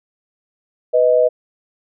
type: tone pair together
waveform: sine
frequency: 496.2 / 625.2 Hz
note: B4 / D#5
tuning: +8 / +8 cents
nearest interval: major third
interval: 400 cents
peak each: -13 dBFS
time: 0.93-1.29 s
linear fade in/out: 20 ms
effects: none